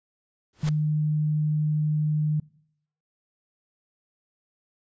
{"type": "noise with exponential growth", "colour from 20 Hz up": "pink", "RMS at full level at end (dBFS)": -31, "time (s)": [0.53, 0.69], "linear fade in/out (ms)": 1, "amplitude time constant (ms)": 34}
{"type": "tone", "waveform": "sine", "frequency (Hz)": 152.1, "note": "D#3", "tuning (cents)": -39, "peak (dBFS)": -21, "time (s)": [0.63, 2.4], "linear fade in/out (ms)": 5}
{"effects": ["noise-tail reverb RT60 0.7 s tail -23 dB re dry", "resampled to 16000 Hz"]}